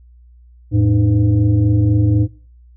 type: tone with frequency modulation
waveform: sine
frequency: 110 Hz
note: A2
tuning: in tune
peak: -10 dBFS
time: 0.71-2.28 s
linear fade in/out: 50 ms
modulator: 196 Hz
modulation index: 0.84
effects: noise-tail reverb RT60 0.5 s tail -24 dB re dry + added 60 Hz sine -42 dBFS peak until 2.76 s